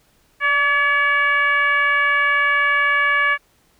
sine tone with frequency modulation, 1707 Hz, G#6, 47 cents sharp, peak -14 dBFS, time 0.4-3.38 s, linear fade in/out 50 ms, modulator 562 Hz, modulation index 1.1, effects pink hiss -59 dBFS RMS until 3.79 s

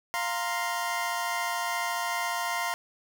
25% pulse chord, F suspended fourth, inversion none, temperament equal, 698.5 / 932.3 / 1046.5 Hz, F5 / Bb5 / C6, 0 / 0 / 0 cents, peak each -29 dBFS, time 0.14-2.74 s, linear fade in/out 0 ms, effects none

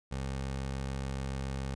20% pulse tone, 67 Hz, C2, 42 cents sharp, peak -29 dBFS, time 0.11-1.75 s, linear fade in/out 10 ms, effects resampled to 22050 Hz

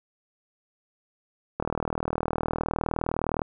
click train, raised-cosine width 1 ms, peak -12 dBFS, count 73, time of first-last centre 1.6-3.418 s, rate 39.6 Hz, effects none

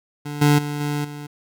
25% pulse tone with level steps, 146.6 Hz, D3, 3 cents flat, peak -24 / -9 / -21 / -18 / -28 dBFS, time 0.25-1.27 s, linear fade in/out 10 ms, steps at 0.41 / 0.58 / 0.8 / 1.04 s, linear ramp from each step 10 ms, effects none

